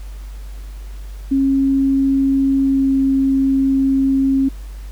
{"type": "tone with pitch glide", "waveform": "sine", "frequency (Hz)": [271.4, 269.5], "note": ["C#4", "C#4"], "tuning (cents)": [-36, -49], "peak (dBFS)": -12, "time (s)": [1.31, 4.49], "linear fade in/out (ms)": 10, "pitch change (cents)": -13, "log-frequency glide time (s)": [2.59, 3.01], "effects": ["added 49 Hz sine -28 dBFS peak until 4.91 s", "pink hiss -47 dBFS RMS until 4.91 s"]}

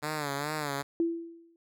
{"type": "tone with vibrato", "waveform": "5% pulse", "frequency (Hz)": 146.83, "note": "D3", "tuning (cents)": 0, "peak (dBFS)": -20, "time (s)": [0.02, 0.83], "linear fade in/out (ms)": 20, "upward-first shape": "sine", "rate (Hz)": 2.4, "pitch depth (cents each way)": 93}
{"type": "tone with exponential decay", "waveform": "sine", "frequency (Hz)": 334.7, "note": "E4", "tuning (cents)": 26, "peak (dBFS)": -22, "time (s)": [1, 1.56], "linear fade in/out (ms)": 1, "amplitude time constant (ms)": 120}
{"effects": []}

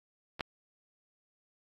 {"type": "clicks", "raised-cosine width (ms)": 0.3, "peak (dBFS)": [-25, -15], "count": 2, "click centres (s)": [0.395, 0.408], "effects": ["AAC 32 kbps"]}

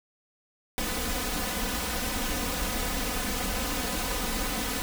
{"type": "noise with comb filter", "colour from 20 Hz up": "pink", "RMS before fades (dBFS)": -30, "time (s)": [0.78, 4.82], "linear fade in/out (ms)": 0, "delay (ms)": 4, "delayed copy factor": 1, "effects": []}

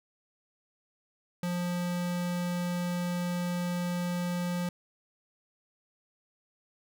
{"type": "tone", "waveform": "square", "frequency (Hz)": 176.4, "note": "F3", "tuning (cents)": 18, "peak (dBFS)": -30, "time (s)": [1.43, 4.69], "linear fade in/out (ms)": 2, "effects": []}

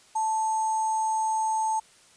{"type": "tone with sample-and-hold", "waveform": "sine", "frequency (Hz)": 880, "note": "A5", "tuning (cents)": 0, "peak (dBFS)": -23, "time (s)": [0.15, 1.8], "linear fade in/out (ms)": 10, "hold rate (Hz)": 7350, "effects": ["white hiss -56 dBFS RMS until 2.16 s", "resampled to 22050 Hz"]}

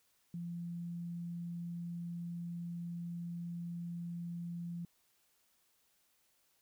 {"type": "tone", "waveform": "sine", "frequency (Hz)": 171.7, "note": "F3", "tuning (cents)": -29, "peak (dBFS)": -39, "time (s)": [0.34, 4.85], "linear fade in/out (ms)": 2, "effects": ["white hiss -74 dBFS RMS until 6.61 s"]}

